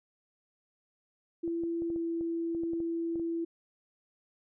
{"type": "tone with pitch glide", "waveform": "sine", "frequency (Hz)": [336, 333.7], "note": ["E4", "E4"], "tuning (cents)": [33, 21], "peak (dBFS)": -30, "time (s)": [1.43, 3.45], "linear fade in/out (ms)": 10, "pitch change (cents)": -12, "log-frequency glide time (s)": [1.89, 1.99]}
{"type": "clicks", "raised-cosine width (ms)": 2, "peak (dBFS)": -33, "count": 12, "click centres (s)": [1.478, 1.636, 1.821, 1.902, 1.961, 2.21, 2.549, 2.635, 2.734, 2.803, 3.157, 3.197]}
{"effects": []}